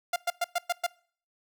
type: tone bursts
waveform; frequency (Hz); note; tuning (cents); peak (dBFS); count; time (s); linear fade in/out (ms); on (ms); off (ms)
sawtooth; 698.5; F5; 0; -21; 6; 0.13-0.866; 5; 31; 110
effects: noise-tail reverb RT60 0.5 s tail -24 dB re dry